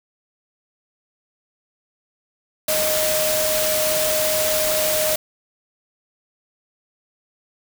sine tone in noise, 620 Hz, D#5, 6 cents flat, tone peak -21 dBFS, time 2.68-5.16 s, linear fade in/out 5 ms, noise white, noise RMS -22 dBFS, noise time 2.68-5.16 s, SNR -2 dB, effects none

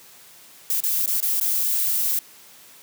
violet noise with dropouts, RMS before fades -22 dBFS, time 0.7-2.19 s, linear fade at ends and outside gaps 2 ms, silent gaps 0.804-0.836 / 1.061-1.076 / 1.204-1.226 / 1.4-1.411 s, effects white hiss -48 dBFS RMS until 2.82 s + high-pass 100 Hz 12 dB/octave

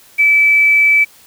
sine tone with quantisation, 2308 Hz, D7, 31 cents flat, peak -7 dBFS, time 0.18-1.05 s, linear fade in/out 20 ms, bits 6, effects white hiss -45 dBFS RMS until 1.26 s

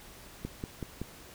click train, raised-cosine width 3 ms, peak -22 dBFS, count 4, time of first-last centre 0.45-1.016 s, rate 5.3 Hz, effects pink hiss -51 dBFS RMS until 1.34 s

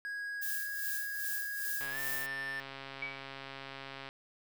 triangle tone with pitch glide, 1651 to 1779.7 Hz, G#6 to A6, -11 to +19 cents, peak -35 dBFS, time 0.05-2.6 s, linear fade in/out 0 ms, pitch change +130 cents, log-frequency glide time 1.9-1.99 s
violet noise with tremolo, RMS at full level -37 dBFS, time 0.41-2.27 s, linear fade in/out 20 ms, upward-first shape sine, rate 2.5 Hz, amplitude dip 65%
click train, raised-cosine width 0.3 ms, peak -28 dBFS, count 311, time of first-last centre 1.81-4.089 s, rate 136 Hz
sine tone with exponential decay, 2279 Hz, C#7, 47 cents sharp, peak -33 dBFS, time 3.02-3.33 s, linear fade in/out 5 ms, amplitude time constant 67 ms
effects none

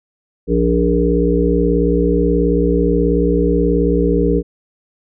harmonic tone with a mistuned harmonic, 58.5 Hz, A#1, 7 cents sharp, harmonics 1 / 3 / 5 / 7 / 8, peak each -18 / -18 / -18 / -18 / -18 dBFS, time 0.47-4.43 s, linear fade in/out 50 ms, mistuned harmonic 1, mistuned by +24 cents, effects none

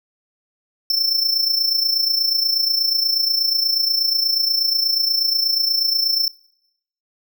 square tone with amplitude modulation, 5350 Hz, E8, 25 cents sharp, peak -14 dBFS, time 0.9-6.28 s, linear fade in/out 2 ms, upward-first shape sine, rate 28.3 Hz, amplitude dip 65%, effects noise-tail reverb RT60 0.8 s tail -21 dB re dry

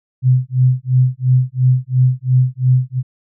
sine tone with tremolo, 127.8 Hz, C3, 40 cents flat, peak -7 dBFS, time 0.22-3.03 s, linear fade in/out 50 ms, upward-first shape sine, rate 2.9 Hz, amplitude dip 100%, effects none

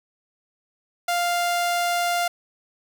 sawtooth tone, 698.5 Hz, F5, in tune, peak -17 dBFS, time 1.08-2.28 s, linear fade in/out 5 ms, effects none

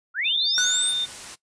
sine linear sweep, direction up, 1318.5 to 9210 Hz, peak -23 dBFS, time 0.14-0.94 s, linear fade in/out 50 ms
sine tone with pitch glide, 3589 to 3618 Hz, A7 to A7, +34 to +48 cents, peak -22 dBFS, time 0.24-1.06 s, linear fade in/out 20 ms, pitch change +14 cents, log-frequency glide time 0.43-0.5 s
white noise, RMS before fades -38 dBFS, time 0.56-1.36 s, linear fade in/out 20 ms
square tone with exponential decay, 1480 Hz, F#6, in tune, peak -21 dBFS, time 0.58-1.23 s, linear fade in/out 0 ms, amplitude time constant 140 ms
effects noise-tail reverb RT60 0.1 s tail -18 dB re dry + resampled to 22050 Hz

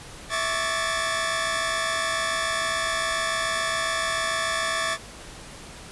sawtooth tone cluster, 656 / 1112 / 1172 / 1714 / 1781 Hz, E5 / C#6 / D6 / A6 / A6, -9 / +5 / -4 / -46 / +21 cents, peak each -27 dBFS, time 0.29-4.98 s, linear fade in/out 50 ms, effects pink hiss -42 dBFS RMS until 5.91 s + resampled to 24000 Hz

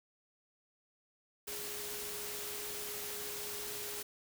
sine tone in noise, 415.3 Hz, G#4, in tune, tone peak -48 dBFS, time 1.47-4.03 s, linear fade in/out 10 ms, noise white, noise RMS -42 dBFS, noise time 1.47-4.03 s, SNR -9 dB, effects none

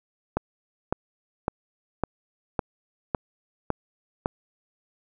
click train, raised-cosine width 1 ms, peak -9 dBFS, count 8, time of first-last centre 0.37-4.259 s, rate 1.8 Hz, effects none

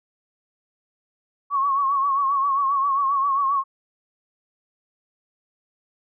sine tone with vibrato, 1106 Hz, C#6, 4 cents flat, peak -18 dBFS, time 1.5-3.64 s, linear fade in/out 50 ms, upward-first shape triangle, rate 7.5 Hz, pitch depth 75 cents each way, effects none

